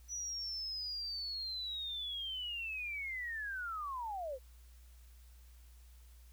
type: linear sweep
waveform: sine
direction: down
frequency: 5920 to 486.8 Hz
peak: -38 dBFS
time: 0.08-4.39 s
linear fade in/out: 50 ms
effects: added 60 Hz sine -55 dBFS peak until 6.32 s + white hiss -68 dBFS RMS until 6.32 s